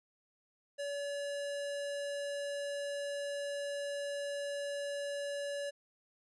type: tone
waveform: square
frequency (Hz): 570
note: C#5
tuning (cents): +48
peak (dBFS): -37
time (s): 0.78-5.71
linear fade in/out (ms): 20
effects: resampled to 24000 Hz